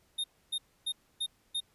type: tone bursts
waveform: square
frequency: 3681 Hz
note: A#7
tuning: 23 cents flat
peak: -31 dBFS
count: 5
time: 0.18-1.605 s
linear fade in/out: 10 ms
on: 61 ms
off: 280 ms
effects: pink hiss -69 dBFS RMS until 1.74 s + resampled to 32000 Hz